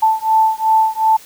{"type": "beating tone pair", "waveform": "sine", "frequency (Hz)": [880, 882.7], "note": ["A5", "A5"], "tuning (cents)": [0, 5], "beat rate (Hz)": 2.7, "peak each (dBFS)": -14, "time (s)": [0.02, 1.17], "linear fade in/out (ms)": 10, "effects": ["white hiss -41 dBFS RMS until 1.25 s"]}